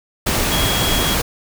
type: tone in noise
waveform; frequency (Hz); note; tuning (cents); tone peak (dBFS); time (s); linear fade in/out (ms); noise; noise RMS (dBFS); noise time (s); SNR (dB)
sine; 3299; G#7; -12; -22; 0.51-1.15; 10; pink; -18; 0.26-1.22; -7
effects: none